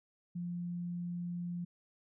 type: tone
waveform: sine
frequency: 174.61 Hz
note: F3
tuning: in tune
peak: -36 dBFS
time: 0.35-1.65 s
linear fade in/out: 10 ms
effects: none